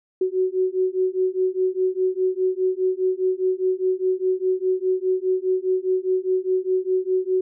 sine beating tone pair, 370 / 374.9 Hz, F#4 / F#4, 0 / +23 cents, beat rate 4.9 Hz, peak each -22 dBFS, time 0.21-7.41 s, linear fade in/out 5 ms, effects none

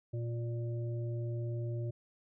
harmonic tone, 117.7 Hz, A#2, 17 cents sharp, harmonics 1 / 3 / 5, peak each -34 / -44 / -48 dBFS, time 0.13-1.91 s, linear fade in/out 10 ms, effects none

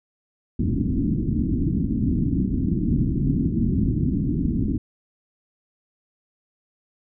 white low-pass noise, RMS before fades -22 dBFS, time 0.59-4.78 s, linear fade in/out 5 ms, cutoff 300 Hz, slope 48 dB/octave, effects none

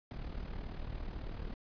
brown noise with amplitude modulation, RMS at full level -38 dBFS, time 0.11-1.54 s, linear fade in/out 0 ms, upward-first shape sine, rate 38.2 Hz, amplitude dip 65%, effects resampled to 11025 Hz

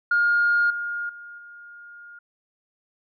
sine tone with level steps, 1419 Hz, F6, 27 cents sharp, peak -16 / -26 / -38 / -41 dBFS, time 0.11-2.19 s, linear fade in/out 5 ms, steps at 0.7 / 1.09 / 1.38 s, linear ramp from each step 5 ms, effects tanh soft clip ceiling -12 dBFS

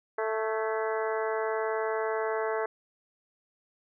harmonic tone with a mistuned harmonic, 220.2 Hz, A3, 2 cents sharp, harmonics 2 / 3 / 4 / 5 / 6 / 7 / 8 / 9, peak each -30 / -34 / -36 / -38 / -40 / -41 / -42 / -43 dBFS, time 0.18-2.66 s, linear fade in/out 5 ms, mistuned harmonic 8, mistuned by -61 cents, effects none

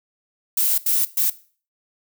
violet noise bursts at uneven times, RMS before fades -19 dBFS, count 3, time 0.57-0.78 / 0.86-1.05 / 1.17-1.3 s, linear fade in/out 5 ms, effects noise-tail reverb RT60 0.4 s tail -17 dB re dry

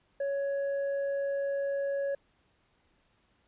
sine tone with hard clipping, 557 Hz, C#5, 8 cents sharp, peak -30 dBFS, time 0.2-2.15 s, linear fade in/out 5 ms, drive 4 dB, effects pink hiss -70 dBFS RMS until 3.47 s + resampled to 8000 Hz

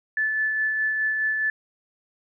sine tone with tremolo, 1742 Hz, A6, 18 cents flat, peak -20 dBFS, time 0.17-1.5 s, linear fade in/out 2 ms, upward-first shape sine, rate 4.8 Hz, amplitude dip 30%, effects none

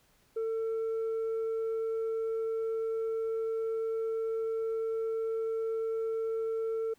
sine tone, 448.5 Hz, A4, 33 cents sharp, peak -27 dBFS, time 0.36-6.94 s, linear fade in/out 10 ms, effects tanh soft clip ceiling -29 dBFS + pink hiss -67 dBFS RMS until 6.98 s

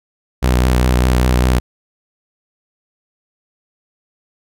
sawtooth tone with vibrato, 62.3 Hz, B1, 16 cents sharp, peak -7 dBFS, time 0.42-1.6 s, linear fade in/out 20 ms, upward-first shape sine, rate 5 Hz, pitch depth 31 cents each way, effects none

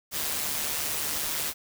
white noise with amplitude modulation, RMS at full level -28 dBFS, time 0.11-1.54 s, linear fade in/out 50 ms, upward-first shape sine, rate 150 Hz, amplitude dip 45%, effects none

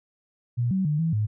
sine tone with pitch steps, 120.3 / 189.9 / 150 / 163.4 / 106.5 Hz, B2 / F#3 / D3 / E3 / G#2, -45 / +45 / +37 / -15 / +44 cents, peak -21 dBFS, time 0.57-1.27 s, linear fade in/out 20 ms, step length 140 ms, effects none

